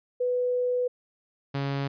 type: tone pair in turn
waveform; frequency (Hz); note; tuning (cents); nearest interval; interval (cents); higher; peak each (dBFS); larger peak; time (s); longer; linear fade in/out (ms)
sine / sawtooth; 495.6 / 139.07; B4 / C#3; +6 / +6; octave + minor seventh; 2200; first; -23; neither; 0.2-0.88 / 1.54-1.88; first; 10
effects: resampled to 11025 Hz